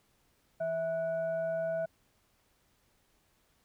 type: tone with frequency modulation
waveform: sine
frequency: 654 Hz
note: E5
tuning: 14 cents flat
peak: -30 dBFS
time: 0.6-1.86 s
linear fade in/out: 10 ms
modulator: 819 Hz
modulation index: 0.35
effects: pink hiss -71 dBFS RMS until 3.64 s